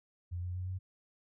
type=tone with pitch steps; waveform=sine; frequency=88 / 89.64 / 91.31 / 93.02 Hz; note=F2 / F2 / F#2 / F#2; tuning=+14 / +46 / -22 / +10 cents; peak=-35 dBFS; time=0.31-0.79 s; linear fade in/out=20 ms; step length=120 ms; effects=none